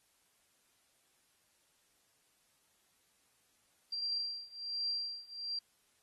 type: tone with tremolo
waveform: sine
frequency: 4732 Hz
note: D8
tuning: 12 cents sharp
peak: -32 dBFS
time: 3.92-5.59 s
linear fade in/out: 5 ms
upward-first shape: triangle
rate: 1.3 Hz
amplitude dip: 95%
effects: white hiss -73 dBFS RMS until 6.02 s + AAC 32 kbps